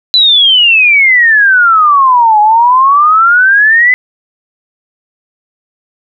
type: exponential two-way sweep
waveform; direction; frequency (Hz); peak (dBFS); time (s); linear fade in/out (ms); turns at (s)
sine; down then up; 4044 to 830.6 to 2035; -3; 0.14-3.94; 0; 2.4
effects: none